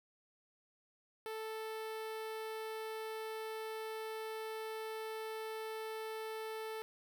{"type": "tone with notch filter", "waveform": "sawtooth", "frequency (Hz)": 440, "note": "A4", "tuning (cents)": 0, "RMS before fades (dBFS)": -43, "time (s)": [1.26, 6.82], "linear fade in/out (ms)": 0, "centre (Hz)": 6900, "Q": 1.2, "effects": []}